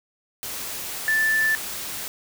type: tone in noise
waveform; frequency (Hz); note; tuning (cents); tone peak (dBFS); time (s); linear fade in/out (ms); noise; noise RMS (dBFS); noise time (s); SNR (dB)
sine; 1760; A6; 0; -18; 1.08-1.55; 0; white; -32; 0.43-2.08; +11
effects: none